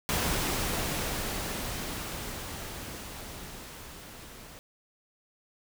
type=noise with level ramp; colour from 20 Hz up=pink; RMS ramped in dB=-28 to -48 dBFS; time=0.09-4.59 s; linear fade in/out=0 ms; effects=none